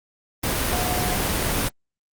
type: tone in noise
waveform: sine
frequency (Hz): 723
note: F#5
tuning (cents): -40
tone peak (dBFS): -28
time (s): 0.72-1.17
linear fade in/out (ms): 10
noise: pink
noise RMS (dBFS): -23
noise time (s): 0.43-1.69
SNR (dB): -8
effects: Opus 24 kbps